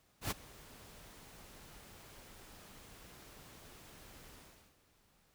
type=noise with ADSR envelope; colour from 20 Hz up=pink; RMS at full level=-35 dBFS; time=0.21-4.78 s; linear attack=98 ms; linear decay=21 ms; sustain=-21 dB; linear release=450 ms; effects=pink hiss -71 dBFS RMS until 5.34 s